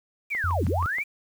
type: linear two-way sweep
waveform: sine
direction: down then up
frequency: 2438 to 86.6 to 2438 Hz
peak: -25 dBFS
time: 0.3-1.04 s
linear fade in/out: 20 ms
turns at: 0.66 s
type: click train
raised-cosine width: 0.5 ms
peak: -24 dBFS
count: 5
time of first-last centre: 0.35-0.985 s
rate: 6.3 Hz
type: tone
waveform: sine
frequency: 87.31 Hz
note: F2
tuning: in tune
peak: -24 dBFS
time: 0.44-0.86 s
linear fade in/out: 0 ms
effects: 8-bit